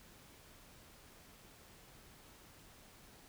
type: silence
effects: pink hiss -60 dBFS RMS until 3.28 s